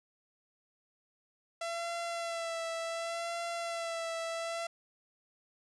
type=tone with vibrato; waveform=sawtooth; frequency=671 Hz; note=E5; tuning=31 cents sharp; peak=-31 dBFS; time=1.61-4.67 s; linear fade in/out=5 ms; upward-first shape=sine; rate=0.68 Hz; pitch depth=28 cents each way; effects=resampled to 22050 Hz